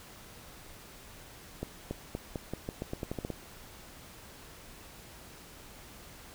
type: accelerating click train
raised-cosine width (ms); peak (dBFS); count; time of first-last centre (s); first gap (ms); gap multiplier
2; -21; 13; 1.63-3.303; 280; 0.86
effects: pink hiss -51 dBFS RMS until 6.34 s